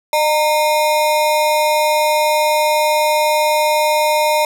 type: ring-modulated tone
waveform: square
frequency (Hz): 764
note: G5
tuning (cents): -45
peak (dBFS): -10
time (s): 0.13-4.45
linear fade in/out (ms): 2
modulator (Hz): 158
effects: none